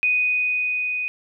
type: tone with level ramp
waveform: sine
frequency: 2489 Hz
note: D#7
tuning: in tune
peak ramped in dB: -16 to -23 dBFS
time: 0.03-1.08 s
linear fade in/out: 0 ms
effects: none